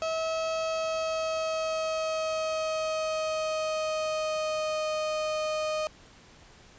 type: tone with pitch glide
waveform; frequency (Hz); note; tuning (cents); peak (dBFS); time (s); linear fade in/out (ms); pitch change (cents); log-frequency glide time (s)
35% pulse; 645 to 618.7; E5 to D#5; -38 to -10; -26; 0.02-5.87; 0; -72; 0.53-4.96
effects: pink hiss -54 dBFS RMS until 6.78 s + resampled to 16000 Hz